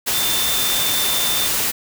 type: tone in noise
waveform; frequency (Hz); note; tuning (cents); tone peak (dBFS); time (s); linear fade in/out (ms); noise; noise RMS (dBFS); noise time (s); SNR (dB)
sine; 3567; A7; +23; -22; 0.13-1.48; 20; white; -20; 0.06-1.72; -5
effects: none